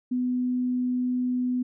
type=tone; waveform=sine; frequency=249.9 Hz; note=B3; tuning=21 cents sharp; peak=-23 dBFS; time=0.11-1.63 s; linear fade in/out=10 ms; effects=none